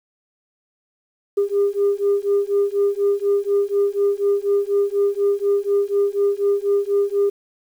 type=beating tone pair; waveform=sine; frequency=400.7 / 404.8 Hz; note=G4 / G#4; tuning=+38 / -44 cents; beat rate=4.1 Hz; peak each=-18 dBFS; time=1.37-7.3 s; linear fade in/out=10 ms; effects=tanh soft clip ceiling -11 dBFS + 8-bit